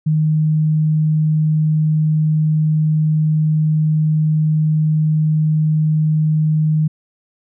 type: tone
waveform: sine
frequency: 155 Hz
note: D#3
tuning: 6 cents flat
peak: -12 dBFS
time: 0.06-6.88 s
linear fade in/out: 10 ms
effects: none